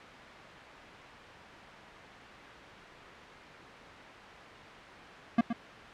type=tone with echo; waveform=square; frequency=233.1 Hz; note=A#3; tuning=in tune; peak=-21 dBFS; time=5.38-5.41 s; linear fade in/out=5 ms; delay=120 ms; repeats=1; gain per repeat=-9 dB; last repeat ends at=5.53 s; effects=white hiss -46 dBFS RMS until 5.93 s + low-pass 2000 Hz 12 dB/octave